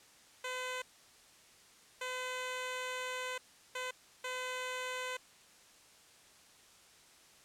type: tone bursts at uneven times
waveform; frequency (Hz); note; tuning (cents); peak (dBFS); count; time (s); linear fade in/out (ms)
10% pulse; 508; B4; +49; -29; 4; 0.44-0.82 / 2.01-3.38 / 3.75-3.91 / 4.24-5.17; 5
effects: white hiss -61 dBFS RMS until 7.44 s + low-pass 9000 Hz 12 dB/octave